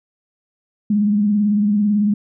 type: tone with vibrato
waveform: sine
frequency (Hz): 207.1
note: G#3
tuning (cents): -5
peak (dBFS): -13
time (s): 0.9-2.14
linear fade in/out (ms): 5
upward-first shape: sine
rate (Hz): 18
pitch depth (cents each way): 52
effects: none